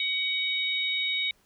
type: harmonic tone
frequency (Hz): 752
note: F#5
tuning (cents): +28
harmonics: 3 / 4 / 5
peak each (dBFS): -29 / -37 / -28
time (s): 0-1.31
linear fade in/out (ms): 2
effects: pink hiss -65 dBFS RMS until 1.45 s